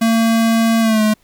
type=tone with pitch glide; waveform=square; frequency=226.9 to 214.7 Hz; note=A#3 to A3; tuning=-47 to -42 cents; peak=-12 dBFS; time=0.01-1.14 s; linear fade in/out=10 ms; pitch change=-95 cents; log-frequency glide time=0.81-1.02 s; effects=pink hiss -56 dBFS RMS until 1.23 s